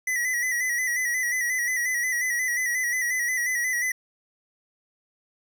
square tone with vibrato, 1963 Hz, B6, 11 cents flat, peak -24 dBFS, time 0.07-3.92 s, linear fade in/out 5 ms, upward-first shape square, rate 5.6 Hz, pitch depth 46 cents each way, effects none

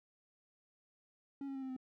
triangle tone with pitch steps, 277.2 / 272.3 / 267.4 / 262.7 / 258 Hz, C#4 / C#4 / C4 / C4 / C4, 0 / -31 / +38 / +7 / -24 cents, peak -38 dBFS, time 1.41-1.765 s, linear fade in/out 2 ms, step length 71 ms, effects none

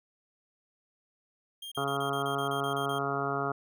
45% pulse tone bursts, 3206 Hz, G7, 38 cents sharp, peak -39 dBFS, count 11, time 1.62-2.987 s, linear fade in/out 5 ms, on 97 ms, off 30 ms
harmonic tone, 139.2 Hz, C#3, 8 cents sharp, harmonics 1 / 2 / 3 / 4 / 5 / 6 / 7 / 8 / 9 / 10, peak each -38 / -39 / -35 / -44 / -35 / -42 / -44 / -39 / -35 / -38 dBFS, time 1.77-3.52 s, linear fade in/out 5 ms
effects none

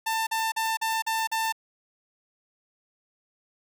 sawtooth tone bursts, 893 Hz, A5, 25 cents sharp, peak -21 dBFS, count 6, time 0.06-1.525 s, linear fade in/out 10 ms, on 210 ms, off 41 ms, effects none

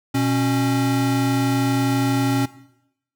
square tone pair together, 122.19 / 274.3 Hz, B2 / C#4, -18 / -18 cents, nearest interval octave + major second, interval 1400 cents, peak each -23 / -20 dBFS, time 0.14-2.46 s, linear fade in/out 10 ms, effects noise-tail reverb RT60 0.8 s tail -18 dB re dry

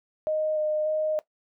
sine tone with vibrato, 616 Hz, D#5, 17 cents flat, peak -23 dBFS, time 0.27-1.19 s, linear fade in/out 0 ms, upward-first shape square, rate 1.7 Hz, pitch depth 11 cents each way, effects noise-tail reverb RT60 0.1 s tail -17 dB re dry

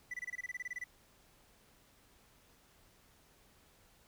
triangle tone bursts, 1983 Hz, B6, 7 cents sharp, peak -36 dBFS, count 14, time 0.11-0.841 s, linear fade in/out 5 ms, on 29 ms, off 25 ms, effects pink hiss -66 dBFS RMS until 4.07 s

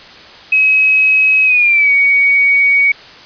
sine tone with pitch glide, 2550 to 2246 Hz, D#7 to C#7, +42 to +22 cents, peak -7 dBFS, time 0.52-2.92 s, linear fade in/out 5 ms, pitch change -220 cents, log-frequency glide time 1.45-1.91 s, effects white hiss -36 dBFS RMS until 3.25 s + resampled to 11025 Hz

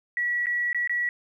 sine tone with dropouts, 1934 Hz, B6, 37 cents flat, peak -23 dBFS, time 0.17-1.09 s, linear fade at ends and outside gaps 1 ms, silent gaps 0.459-0.468 / 0.73-0.746 / 0.875-0.895 s, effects 10-bit

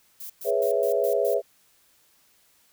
violet noise bursts, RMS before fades -38 dBFS, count 6, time 0.2-1.344 s, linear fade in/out 5 ms, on 99 ms, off 110 ms
sine chord, C# minor seventh, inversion second, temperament equal, 415.3 / 493.9 / 554.4 / 659.3 Hz, G#4 / B4 / C#5 / E5, 0 / 0 / 0 / 0 cents, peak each -26 dBFS, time 0.44-1.42 s, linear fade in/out 50 ms
effects white hiss -62 dBFS RMS until 2.72 s

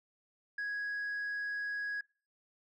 sine tone, 1661.2 Hz, G#6, in tune, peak -32 dBFS, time 0.58-2.01 s, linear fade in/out 5 ms, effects noise-tail reverb RT60 0.4 s tail -26 dB re dry + tanh soft clip ceiling -33 dBFS

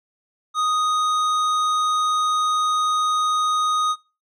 sine tone with hard clipping, 1244.5 Hz, D#6, in tune, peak -20 dBFS, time 0.54-3.96 s, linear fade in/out 50 ms, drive 11 dB, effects noise-tail reverb RT60 0.3 s tail -22 dB re dry

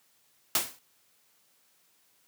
white noise with exponential decay, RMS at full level -22 dBFS, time 0.55-0.79 s, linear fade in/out 2 ms, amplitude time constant 52 ms, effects white hiss -67 dBFS RMS until 2.27 s + high-pass 100 Hz 12 dB/octave

